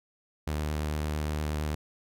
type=tone with vibrato; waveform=sawtooth; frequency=75.8 Hz; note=D#2; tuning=45 cents flat; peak=-25 dBFS; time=0.47-1.75 s; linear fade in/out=5 ms; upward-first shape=sine; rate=8.8 Hz; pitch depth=17 cents each way; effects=none